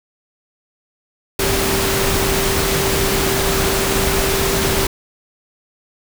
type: tone in noise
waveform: sine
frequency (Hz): 389.8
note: G4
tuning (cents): -10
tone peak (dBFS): -21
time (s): 1.39-4.87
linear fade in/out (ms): 5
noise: pink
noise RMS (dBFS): -18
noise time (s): 1.39-4.87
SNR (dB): -6
effects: none